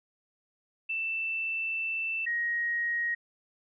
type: tone pair in turn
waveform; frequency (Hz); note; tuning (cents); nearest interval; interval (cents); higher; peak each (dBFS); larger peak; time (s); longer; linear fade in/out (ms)
sine; 2662 / 1883.3; E7 / A#6; +16 / +17; tritone; 599; first; -29 / -27; second; 0.89-2.26 / 2.26-3.15; first; 10
effects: none